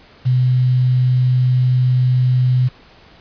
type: tone with quantisation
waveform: sine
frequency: 126.6 Hz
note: B2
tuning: 43 cents sharp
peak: -11 dBFS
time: 0.25-2.69 s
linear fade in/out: 20 ms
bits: 6
effects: pink hiss -46 dBFS RMS until 3.2 s + resampled to 11025 Hz